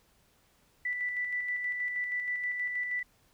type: tone with tremolo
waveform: sine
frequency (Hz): 1975.5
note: B6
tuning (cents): 0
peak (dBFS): -29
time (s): 0.85-3.03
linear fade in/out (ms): 5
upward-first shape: square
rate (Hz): 6.3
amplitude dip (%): 35
effects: pink hiss -67 dBFS RMS until 3.33 s